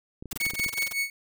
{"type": "clicks", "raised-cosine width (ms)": 3, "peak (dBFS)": -26, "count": 8, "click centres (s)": [0.225, 0.257, 0.329, 0.362, 0.466, 0.536, 0.597, 0.663]}
{"type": "noise bursts", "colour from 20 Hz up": "white", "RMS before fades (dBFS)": -33, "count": 14, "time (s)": [0.31, 0.928], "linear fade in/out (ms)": 5, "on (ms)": 20, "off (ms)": 26}
{"type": "tone with tremolo", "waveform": "40% pulse", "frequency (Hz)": 2217, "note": "C#7", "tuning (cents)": 0, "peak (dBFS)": -23, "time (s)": [0.4, 1.1], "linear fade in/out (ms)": 2, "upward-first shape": "sine", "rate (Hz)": 5.4, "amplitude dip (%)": 85}
{"effects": []}